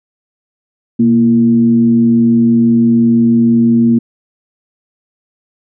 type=tone with frequency modulation; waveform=sine; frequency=233.1 Hz; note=A#3; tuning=in tune; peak=-6 dBFS; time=0.99-3.99 s; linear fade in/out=10 ms; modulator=106 Hz; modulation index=0.43; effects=none